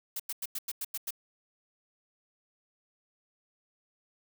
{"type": "noise bursts", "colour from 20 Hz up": "blue", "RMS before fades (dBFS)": -35, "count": 8, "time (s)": [0.16, 1.107], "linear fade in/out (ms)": 5, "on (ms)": 37, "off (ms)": 93, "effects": []}